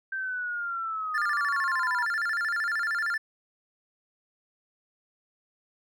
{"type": "linear sweep", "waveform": "sine", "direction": "down", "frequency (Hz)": [1568, 959], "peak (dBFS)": -29, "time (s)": [0.12, 2.05], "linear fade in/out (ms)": 5}
{"type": "tone with vibrato", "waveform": "triangle", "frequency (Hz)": 1568, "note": "G6", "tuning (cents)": 0, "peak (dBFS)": -24, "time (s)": [1.14, 3.18], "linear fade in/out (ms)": 10, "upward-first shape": "square", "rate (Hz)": 13, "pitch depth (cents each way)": 200}
{"effects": []}